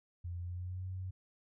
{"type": "tone with pitch glide", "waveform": "sine", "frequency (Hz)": [87.31, 93.04], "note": ["F2", "F#2"], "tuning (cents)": [0, 10], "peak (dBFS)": -38, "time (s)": [0.24, 1.11], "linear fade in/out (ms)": 10, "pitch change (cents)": 110, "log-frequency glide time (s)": [0.39, 0.86], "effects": []}